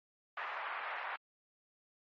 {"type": "band-pass noise", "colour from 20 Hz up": "pink", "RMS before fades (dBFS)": -41, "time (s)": [0.37, 1.16], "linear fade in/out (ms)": 2, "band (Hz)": [780, 2200], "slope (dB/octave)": 24, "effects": ["MP3 32 kbps"]}